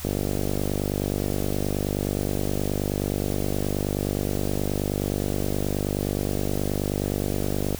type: click train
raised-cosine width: 2 ms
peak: -12 dBFS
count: 382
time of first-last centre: 0.05-7.747 s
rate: 49.5 Hz
effects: added 77 Hz sine -38 dBFS peak until 7.79 s + white hiss -39 dBFS RMS until 7.79 s